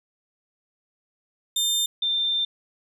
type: tone pair in turn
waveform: sawtooth / sine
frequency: 3600 / 3586 Hz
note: A7 / A7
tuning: +39 / +32 cents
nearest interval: unison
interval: 7 cents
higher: first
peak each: -18 / -21 dBFS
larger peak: first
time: 1.56-1.86 / 2.02-2.45 s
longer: second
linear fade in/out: 5 ms
effects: none